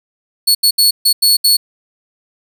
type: tone bursts at uneven times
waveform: sawtooth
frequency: 4400 Hz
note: C#8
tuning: 14 cents flat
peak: -5 dBFS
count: 6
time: 0.47-0.55 / 0.63-0.71 / 0.78-0.91 / 1.05-1.13 / 1.22-1.37 / 1.44-1.57 s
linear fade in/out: 10 ms
effects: none